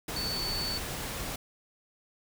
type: tone in noise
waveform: sine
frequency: 4484 Hz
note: C#8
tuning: 19 cents sharp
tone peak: -32 dBFS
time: 0.16-0.78 s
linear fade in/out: 5 ms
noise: pink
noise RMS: -36 dBFS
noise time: 0.08-1.36 s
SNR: +1 dB
effects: none